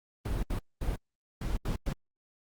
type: noise bursts at uneven times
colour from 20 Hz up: brown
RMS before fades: -31 dBFS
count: 6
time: 0.25-0.43 / 0.5-0.59 / 0.81-0.96 / 1.41-1.57 / 1.65-1.76 / 1.86-1.93 s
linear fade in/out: 5 ms
effects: Opus 32 kbps